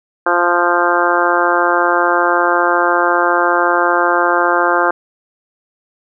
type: harmonic tone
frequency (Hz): 174.61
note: F3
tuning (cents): 0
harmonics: 2 / 3 / 4 / 5 / 6 / 7 / 8 / 9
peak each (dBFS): -19 / -19 / -19 / -19 / -19 / -19 / -19 / -19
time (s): 0.26-4.91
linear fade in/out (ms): 5
effects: none